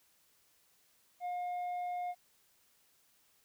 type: tone with tanh clipping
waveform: sine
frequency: 714 Hz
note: F5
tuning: 38 cents sharp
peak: -36 dBFS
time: 1.2-2.15 s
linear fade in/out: 50 ms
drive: 4 dB
effects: white hiss -70 dBFS RMS until 3.44 s